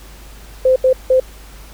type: tone bursts at uneven times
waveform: sine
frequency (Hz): 517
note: C5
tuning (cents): -21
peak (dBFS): -8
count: 3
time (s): 0.65-0.76 / 0.84-0.93 / 1.1-1.2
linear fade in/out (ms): 5
effects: added 50 Hz sine -36 dBFS peak until 1.73 s + pink hiss -42 dBFS RMS until 1.73 s